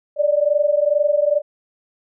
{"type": "tone pair together", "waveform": "sine", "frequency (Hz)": [577.7, 600], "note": ["D5", "D5"], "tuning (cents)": [-29, 37], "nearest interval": "minor second", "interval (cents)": 66, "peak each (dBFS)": -17, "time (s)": [0.16, 1.42], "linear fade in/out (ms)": 50, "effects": []}